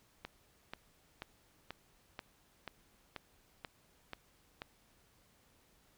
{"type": "click train", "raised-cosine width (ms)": 0.3, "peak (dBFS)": -26, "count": 10, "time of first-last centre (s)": [0.25, 4.619], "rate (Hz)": 2.06, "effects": ["pink hiss -69 dBFS RMS until 5.97 s"]}